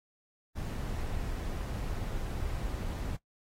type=noise; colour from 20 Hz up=brown; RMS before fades=-35 dBFS; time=0.55-3.17 s; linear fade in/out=20 ms; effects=noise-tail reverb RT60 0.1 s tail -17 dB re dry + AAC 48 kbps

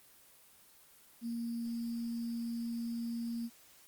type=tone with sample-and-hold; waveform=sine; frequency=233.1 Hz; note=A#3; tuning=in tune; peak=-35 dBFS; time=1.21-3.5 s; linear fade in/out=50 ms; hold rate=4900 Hz; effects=white hiss -61 dBFS RMS until 3.87 s + Opus 24 kbps

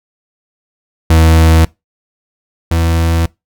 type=tone pair in turn; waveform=40% pulse; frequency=80.9 / 82.79 Hz; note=E2 / E2; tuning=-32 / +8 cents; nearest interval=unison; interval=40 cents; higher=second; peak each=-4 / -9 dBFS; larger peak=first; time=1.1-1.65 / 2.71-3.26 s; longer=neither; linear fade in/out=5 ms; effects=noise-tail reverb RT60 0.2 s tail -23 dB re dry

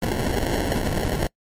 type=noise with sample-and-hold; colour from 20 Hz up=pink; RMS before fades=-23 dBFS; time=0.02-1.27 s; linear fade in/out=5 ms; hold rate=1225 Hz; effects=noise-tail reverb RT60 0.1 s tail -25 dB re dry + MP3 64 kbps

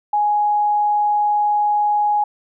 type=tone; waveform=sine; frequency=833 Hz; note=G#5; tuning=5 cents sharp; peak=-14 dBFS; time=0.13-2.24 s; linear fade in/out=5 ms; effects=none

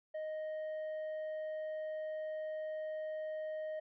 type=tone with tanh clipping; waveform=triangle; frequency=622 Hz; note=D#5; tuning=1 cent flat; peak=-39 dBFS; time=0.14-3.8 s; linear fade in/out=10 ms; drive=9 dB; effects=none

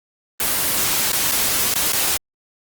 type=noise with dropouts; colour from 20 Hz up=white; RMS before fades=-19 dBFS; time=0.4-2.17 s; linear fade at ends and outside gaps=2 ms; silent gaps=1.12-1.13 / 1.314-1.319 / 1.74-1.756 / 1.922-1.931 s; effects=Opus 24 kbps

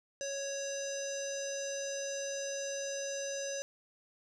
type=tone with low-pass filter; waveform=square; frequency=554 Hz; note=C#5; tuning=1 cent flat; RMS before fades=-38 dBFS; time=0.21-3.62 s; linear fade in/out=0 ms; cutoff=6200 Hz; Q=7; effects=none

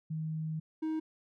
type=tone pair in turn; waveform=sine / triangle; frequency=157.7 / 315.4 Hz; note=D#3 / D#4; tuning=+24 / +24 cents; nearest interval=octave; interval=1200 cents; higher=second; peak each=-33 / -29 dBFS; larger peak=second; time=0.1-0.6 / 0.82-1 s; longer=first; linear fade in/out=10 ms; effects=none

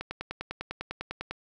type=click train; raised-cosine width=0.3 ms; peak=-18 dBFS; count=14; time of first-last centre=0.01-1.31 s; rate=10 Hz; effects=none

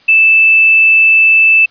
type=tone; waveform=sine; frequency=2637 Hz; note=E7; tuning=in tune; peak=-4 dBFS; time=0.08-1.66 s; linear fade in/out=10 ms; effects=white hiss -47 dBFS RMS until 1.7 s + resampled to 11025 Hz

